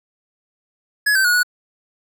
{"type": "tone with pitch steps", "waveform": "square", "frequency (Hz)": [1688, 1549, 1451, 1466], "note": ["G#6", "G6", "F#6", "F#6"], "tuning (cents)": [28, -21, -34, -16], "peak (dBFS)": -14, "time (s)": [1.06, 1.432], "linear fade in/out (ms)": 10, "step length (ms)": 93, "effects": []}